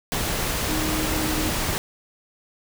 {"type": "tone in noise", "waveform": "sine", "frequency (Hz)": 311.1, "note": "D#4", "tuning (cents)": 0, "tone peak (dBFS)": -27, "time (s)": [0.69, 1.49], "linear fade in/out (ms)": 0, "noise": "pink", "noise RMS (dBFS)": -25, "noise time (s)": [0.12, 1.78], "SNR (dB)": -5, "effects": []}